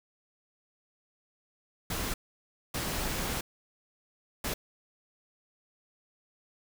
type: noise bursts at uneven times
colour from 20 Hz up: pink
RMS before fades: -33 dBFS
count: 3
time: 1.9-2.14 / 2.74-3.41 / 4.44-4.54 s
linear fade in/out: 5 ms
effects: none